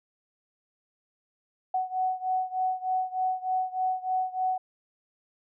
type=beating tone pair; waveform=sine; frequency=744 / 747.3 Hz; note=F#5 / F#5; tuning=+9 / +17 cents; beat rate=3.3 Hz; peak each=-28 / -30 dBFS; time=1.74-4.58 s; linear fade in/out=5 ms; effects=none